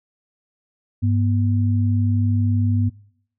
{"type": "tone pair together", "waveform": "sine", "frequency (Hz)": [100.7, 242.3], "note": ["G2", "B3"], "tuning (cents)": [47, -33], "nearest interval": "octave + minor third", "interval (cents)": 1520, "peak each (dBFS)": [-16, -23], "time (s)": [1.02, 2.9], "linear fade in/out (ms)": 20, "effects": ["noise-tail reverb RT60 0.7 s tail -25 dB re dry"]}